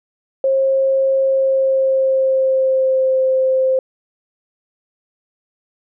sine tone with pitch glide, 536 to 523.2 Hz, C5 to C5, +42 to 0 cents, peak -12 dBFS, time 0.44-3.79 s, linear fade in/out 2 ms, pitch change -42 cents, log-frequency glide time 1.21-3.21 s, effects none

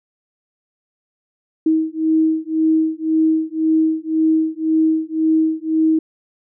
sine beating tone pair, 316.9 / 318.8 Hz, D#4 / D#4, +32 / +42 cents, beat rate 1.9 Hz, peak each -17 dBFS, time 1.66-5.99 s, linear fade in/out 5 ms, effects none

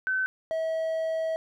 sine / triangle tone pair in turn, 1525 / 645.3 Hz, G6 / E5, -48 / -37 cents, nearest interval octave + minor third, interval 1489 cents, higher first, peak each -24 dBFS, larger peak neither, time 0.07-0.26 / 0.51-1.36 s, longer second, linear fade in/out 0 ms, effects none

